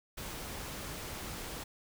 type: noise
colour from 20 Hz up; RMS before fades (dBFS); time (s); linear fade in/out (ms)
pink; -42; 0.17-1.64; 10
effects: none